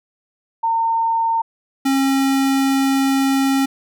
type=tone pair in turn; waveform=sine / square; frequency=911 / 270.8 Hz; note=A#5 / C#4; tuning=-40 / -40 cents; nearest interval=octave + major sixth; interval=2100 cents; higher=first; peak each=-15 dBFS; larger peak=neither; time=0.63-1.42 / 1.85-3.66 s; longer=second; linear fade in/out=10 ms; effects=none